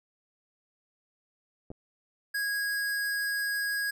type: clicks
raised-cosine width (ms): 2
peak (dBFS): -30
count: 2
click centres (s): 1.704 / 1.715
type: tone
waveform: square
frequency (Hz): 1649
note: G#6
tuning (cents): -13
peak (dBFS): -29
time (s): 2.34-3.91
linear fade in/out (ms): 10
effects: none